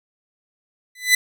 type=tone with exponential growth; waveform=sawtooth; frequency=2000 Hz; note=B6; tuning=21 cents sharp; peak=-6 dBFS; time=0.95-1.15 s; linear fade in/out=5 ms; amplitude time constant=43 ms; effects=none